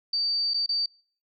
sine tone with dropouts, 4620 Hz, D8, 29 cents flat, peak -23 dBFS, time 0.13-0.86 s, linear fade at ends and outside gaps 5 ms, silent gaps 0.537-0.542 / 0.662-0.69 s, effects noise-tail reverb RT60 0.5 s tail -26 dB re dry

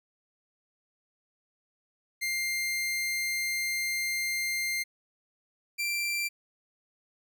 sawtooth tone pair in turn, 2100 / 2357 Hz, C7 / D7, +6 / +6 cents, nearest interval major second, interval 200 cents, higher second, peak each -25 dBFS, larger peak neither, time 2.21-4.84 / 5.78-6.29 s, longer first, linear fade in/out 20 ms, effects none

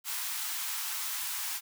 white high-pass noise, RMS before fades -35 dBFS, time 0.04-1.61 s, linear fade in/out 50 ms, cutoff 820 Hz, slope 48 dB/octave, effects none

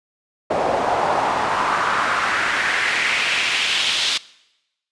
pink noise with band-pass filter sweep, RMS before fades -20 dBFS, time 0.5-4.18 s, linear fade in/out 10 ms, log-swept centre 620 to 3700 Hz, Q 2.3, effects noise-tail reverb RT60 0.9 s tail -21 dB re dry + resampled to 22050 Hz

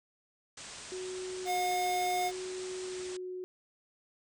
white low-pass noise, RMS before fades -47 dBFS, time 0.57-3.17 s, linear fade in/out 5 ms, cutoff 9000 Hz, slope 96 dB/octave
sine tone with pitch glide, 370 to 366.6 Hz, F#4 to F#4, 0 to -16 cents, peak -37 dBFS, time 0.92-3.44 s, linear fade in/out 0 ms, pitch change -16 cents, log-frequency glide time 2.85-3.03 s
square tone, 720 Hz, F#5, 47 cents flat, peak -30 dBFS, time 1.45-2.32 s, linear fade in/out 50 ms
effects none

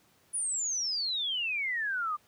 sine exponential sweep, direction down, 9956 to 1174.7 Hz, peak -29 dBFS, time 0.33-2.17 s, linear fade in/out 20 ms, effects pink hiss -65 dBFS RMS until 2.27 s + high-pass 100 Hz 12 dB/octave

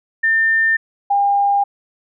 sine tone pair in turn, 1800 / 804.4 Hz, A6 / G5, +39 / +44 cents, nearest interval octave + major second, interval 1395 cents, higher first, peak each -12 / -12 dBFS, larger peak neither, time 0.23-0.77 / 1.1-1.64 s, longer neither, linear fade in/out 10 ms, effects none

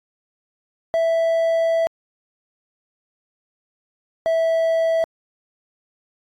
triangle tone pair in turn, 659.3 / 655.1 Hz, E5 / E5, 0 / -11 cents, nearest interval unison, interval 11 cents, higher first, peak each -14 dBFS, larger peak neither, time 0.94-1.87 / 4.26-5.04 s, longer first, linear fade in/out 0 ms, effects AAC 64 kbps

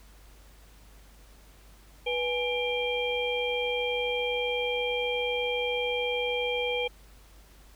sine tone cluster, 489.8 / 833 / 2369 / 3197 Hz, B4 / G#5 / D7 / G7, -14 / +5 / +14 / +33 cents, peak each -29 / -37 / -32 / -34 dBFS, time 2.06-6.88 s, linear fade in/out 10 ms, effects added 50 Hz sine -52 dBFS peak until 7.75 s + pink hiss -58 dBFS RMS until 7.75 s

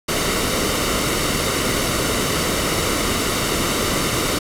pink noise with comb filter, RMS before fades -20 dBFS, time 0.08-4.39 s, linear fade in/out 10 ms, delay 1.2 ms, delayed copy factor -0.5, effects low-pass 12000 Hz 12 dB/octave

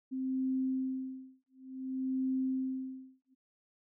sine tone with tremolo, 261.6 Hz, C4, in tune, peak -29 dBFS, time 0.11-3.35 s, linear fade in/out 20 ms, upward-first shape sine, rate 0.56 Hz, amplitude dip 100%, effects none

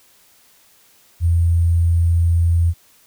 sine tone with sample-and-hold, 84.6 Hz, E2, 45 cents sharp, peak -12 dBFS, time 1.2-2.74 s, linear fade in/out 50 ms, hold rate 8820 Hz, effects white hiss -53 dBFS RMS until 3.06 s

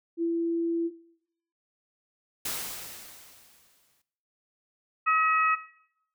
sine tone, 335.3 Hz, E4, 30 cents sharp, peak -24 dBFS, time 0.17-0.91 s, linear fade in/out 50 ms
white noise with exponential decay, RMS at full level -31 dBFS, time 2.45-4.02 s, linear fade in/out 5 ms, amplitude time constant 340 ms
harmonic tone, 638 Hz, D#5, 43 cents sharp, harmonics 2 / 3 / 4, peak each -21 / -31 / -29 dBFS, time 5.06-5.56 s, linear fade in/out 20 ms
effects noise-tail reverb RT60 0.7 s tail -17 dB re dry

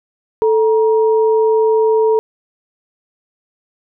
sine tone pair together, 440 / 945.9 Hz, A4 / A#5, 0 / +25 cents, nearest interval octave + minor second, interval 1325 cents, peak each -10 / -20 dBFS, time 0.42-2.19 s, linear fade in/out 0 ms, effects none

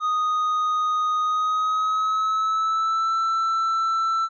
triangle tone with pitch glide, 1243 to 1332.2 Hz, D#6 to E6, -2 to +18 cents, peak -18 dBFS, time 0-4.29 s, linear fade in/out 50 ms, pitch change +120 cents, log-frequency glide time 1.22-3.15 s, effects resampled to 16000 Hz

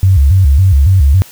sine tone with vibrato, 81.2 Hz, E2, 26 cents flat, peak -4 dBFS, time 0.03-1.22 s, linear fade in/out 0 ms, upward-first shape square, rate 3.6 Hz, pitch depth 270 cents each way, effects white hiss -37 dBFS RMS until 1.31 s

